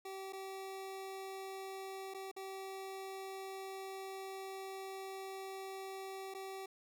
25% pulse tone with dropouts, 385 Hz, G4, 31 cents flat, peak -40 dBFS, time 0.05-6.66 s, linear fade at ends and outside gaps 5 ms, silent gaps 0.325-0.331 / 2.139-2.145 / 2.315-2.364 / 6.34-6.347 s, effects 12-bit

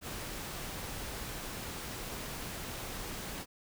pink noise, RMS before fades -41 dBFS, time 0.01-3.46 s, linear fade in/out 50 ms, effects none

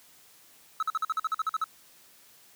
triangle tone bursts, 1295 Hz, E6, 31 cents flat, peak -23 dBFS, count 12, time 0.8-1.641 s, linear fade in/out 2 ms, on 27 ms, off 47 ms, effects white hiss -57 dBFS RMS until 2.55 s + high-pass 80 Hz 12 dB/octave

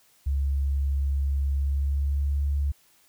sine tone with pitch glide, 69.3 to 71 Hz, C#2 to C#2, 0 to +42 cents, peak -22 dBFS, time 0.26-2.72 s, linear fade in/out 10 ms, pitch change +42 cents, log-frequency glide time 1.52-2.45 s, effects white hiss -61 dBFS RMS until 3.08 s

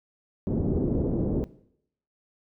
white low-pass noise, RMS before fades -26 dBFS, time 0.47-1.44 s, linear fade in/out 0 ms, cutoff 390 Hz, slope 24 dB/octave, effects noise-tail reverb RT60 0.7 s tail -18 dB re dry

